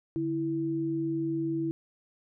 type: tone pair together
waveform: sine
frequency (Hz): 145.7 / 328.4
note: D3 / E4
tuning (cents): -13 / -6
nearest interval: octave + major second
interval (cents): 1407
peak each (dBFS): -35 / -28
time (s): 0.16-1.71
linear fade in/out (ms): 0
effects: none